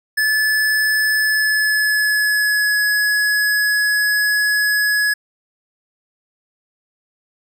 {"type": "tone with pitch glide", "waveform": "square", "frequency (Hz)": [1731, 1687.6], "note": ["A6", "G#6"], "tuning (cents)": [-29, 27], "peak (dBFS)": -15, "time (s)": [0.17, 5.14], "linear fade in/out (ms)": 10, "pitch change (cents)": -44, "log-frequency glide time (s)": [1.16, 2.8], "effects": []}